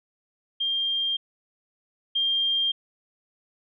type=tone pair in turn; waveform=sine; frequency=3197 / 3197 Hz; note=G7 / G7; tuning=+33 / +33 cents; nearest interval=unison; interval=0 cents; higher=neither; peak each=-23 / -21 dBFS; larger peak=second; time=0.6-1.17 / 2.15-2.72 s; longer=neither; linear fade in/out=10 ms; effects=none